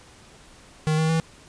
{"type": "tone with pitch steps", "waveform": "square", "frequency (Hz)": [155.56, 158.83, 162.17], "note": ["D#3", "D#3", "E3"], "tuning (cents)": [0, 36, -28], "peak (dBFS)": -20, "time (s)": [0.87, 1.2], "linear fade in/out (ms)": 0, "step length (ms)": 110, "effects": ["pink hiss -50 dBFS RMS until 1.48 s", "resampled to 22050 Hz"]}